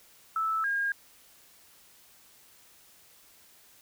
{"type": "tone pair in turn", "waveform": "sine", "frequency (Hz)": [1313, 1621], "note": ["E6", "G#6"], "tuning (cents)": [-7, -42], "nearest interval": "major third", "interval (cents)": 365, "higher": "second", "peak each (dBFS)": -26, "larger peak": "neither", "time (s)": [[0.36, 0.64], [0.64, 0.92]], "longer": "neither", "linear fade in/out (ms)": 2, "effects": ["white hiss -58 dBFS RMS until 3.81 s"]}